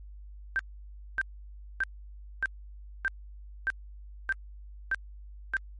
sine tone bursts, 1568 Hz, G6, in tune, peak -24 dBFS, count 9, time 0.56-5.568 s, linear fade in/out 0 ms, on 32 ms, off 590 ms, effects added 50 Hz sine -43 dBFS peak until 5.79 s + MP3 48 kbps

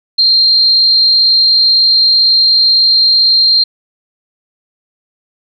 sine tone with amplitude modulation, 4186 Hz, C8, in tune, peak -4 dBFS, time 0.18-3.64 s, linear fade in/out 10 ms, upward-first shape sine, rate 269 Hz, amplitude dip 35%, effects none

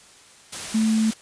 sine tone in noise, 220 Hz, A3, in tune, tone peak -17 dBFS, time 0.74-1.11 s, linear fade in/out 10 ms, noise white, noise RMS -32 dBFS, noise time 0.52-1.14 s, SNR +12 dB, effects white hiss -50 dBFS RMS until 1.21 s + resampled to 22050 Hz

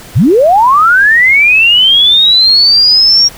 sine linear sweep, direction up, 78.5 to 5630 Hz, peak -3 dBFS, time 0.15-3.29 s, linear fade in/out 20 ms, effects pink hiss -32 dBFS RMS until 3.37 s

